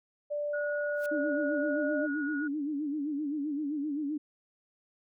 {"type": "tone with pitch glide", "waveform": "sine", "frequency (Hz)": [587.3, 601.7], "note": ["D5", "D5"], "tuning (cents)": [0, 42], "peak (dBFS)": -30, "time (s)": [0.3, 2.07], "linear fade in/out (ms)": 20, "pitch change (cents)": 42, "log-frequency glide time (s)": [1.58, 1.96]}
{"type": "tone", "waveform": "sine", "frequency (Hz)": 1452, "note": "F#6", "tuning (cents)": -33, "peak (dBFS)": -35, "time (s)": [0.53, 2.48], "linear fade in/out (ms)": 10}
{"type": "noise with exponential growth", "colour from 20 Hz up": "white", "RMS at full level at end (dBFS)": -46, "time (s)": [0.93, 1.06], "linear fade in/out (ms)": 0, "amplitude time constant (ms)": 28}
{"type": "tone with vibrato", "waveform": "sine", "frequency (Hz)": 293.7, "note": "D4", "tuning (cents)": 0, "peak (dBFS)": -30, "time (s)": [1.11, 4.18], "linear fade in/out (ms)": 10, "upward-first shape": "sine", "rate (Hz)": 7.7, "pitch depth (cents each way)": 100}
{"effects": []}